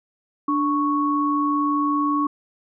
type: tone pair together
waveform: sine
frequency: 293.7 / 1108.7 Hz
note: D4 / C#6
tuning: 0 / 0 cents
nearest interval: octave + major seventh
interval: 2300 cents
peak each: -21 dBFS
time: 0.48-2.27 s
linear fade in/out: 5 ms
effects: none